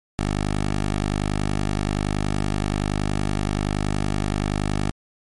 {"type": "tone", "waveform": "10% pulse", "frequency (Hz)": 50.6, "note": "G#1", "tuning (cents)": -44, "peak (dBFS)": -13, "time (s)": [0.19, 4.91], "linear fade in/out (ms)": 0, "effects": ["MP3 48 kbps"]}